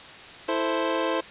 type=chord; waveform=25% pulse; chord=A minor; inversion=second; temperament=equal; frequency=329.6 / 440 / 523.3 Hz; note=E4 / A4 / C5; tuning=0 / 0 / 0 cents; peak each=-24 / -27 / -23 dBFS; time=0.48-1.21 s; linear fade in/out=10 ms; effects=white hiss -43 dBFS RMS until 1.3 s + resampled to 8000 Hz